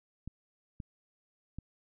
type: clicks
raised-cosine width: 5 ms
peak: -28 dBFS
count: 3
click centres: 0.276 / 0.802 / 1.586 s
effects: none